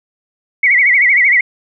sine tone with vibrato, 2093 Hz, C7, in tune, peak -7 dBFS, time 0.63-1.41 s, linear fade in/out 5 ms, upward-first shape sine, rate 13 Hz, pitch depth 140 cents each way, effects none

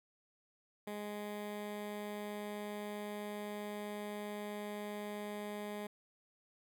15% pulse tone with notch filter, 207.7 Hz, G#3, in tune, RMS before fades -43 dBFS, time 0.87-5.87 s, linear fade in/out 5 ms, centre 5600 Hz, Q 1.3, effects none

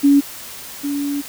sine tone pair in turn, 282.1 / 285 Hz, C#4 / C#4, +30 / +48 cents, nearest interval unison, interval 18 cents, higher second, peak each -8 / -19 dBFS, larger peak first, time 0.03-0.21 / 0.83-1.22 s, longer second, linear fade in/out 20 ms, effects white hiss -34 dBFS RMS until 1.28 s

